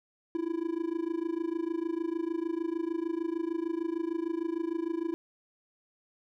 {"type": "tone with amplitude modulation", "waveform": "triangle", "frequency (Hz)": 332.8, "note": "E4", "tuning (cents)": 17, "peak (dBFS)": -24, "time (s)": [0.35, 5.14], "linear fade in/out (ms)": 0, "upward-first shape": "sine", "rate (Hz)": 26.6, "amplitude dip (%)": 90, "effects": []}